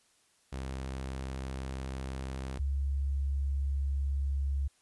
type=tone pair in turn; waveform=sawtooth / sine; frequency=66 / 69.13 Hz; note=C2 / C#2; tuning=+16 / -4 cents; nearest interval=minor second; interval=80 cents; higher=second; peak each=-32 / -28 dBFS; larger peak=second; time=0.52-2.59 / 2.59-4.68 s; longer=second; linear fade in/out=10 ms; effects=white hiss -68 dBFS RMS until 4.81 s + resampled to 24000 Hz